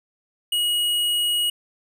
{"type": "tone", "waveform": "square", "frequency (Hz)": 2900, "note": "F#7", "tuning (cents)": -35, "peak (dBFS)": -20, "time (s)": [0.52, 1.5], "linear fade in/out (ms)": 5, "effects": []}